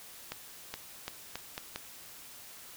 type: accelerating click train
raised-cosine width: 0.2 ms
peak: -19 dBFS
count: 6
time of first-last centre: 0.32-1.76 s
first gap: 420 ms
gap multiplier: 0.81
effects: white hiss -50 dBFS RMS until 2.76 s